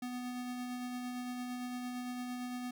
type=tone with tremolo; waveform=square; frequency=247.9 Hz; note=B3; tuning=7 cents sharp; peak=-38 dBFS; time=0.02-2.71 s; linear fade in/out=5 ms; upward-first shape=sine; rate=8.8 Hz; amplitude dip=25%; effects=none